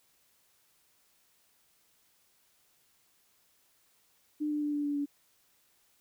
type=tone with pitch steps; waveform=sine; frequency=300 / 297.2 / 294.5 / 291.8 / 289.1 / 286.5 Hz; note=D4 / D4 / D4 / D4 / D4 / D4; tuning=+37 / +21 / +5 / -11 / -27 / -43 cents; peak=-29 dBFS; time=4.4-5.06 s; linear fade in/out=20 ms; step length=110 ms; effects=white hiss -69 dBFS RMS until 6 s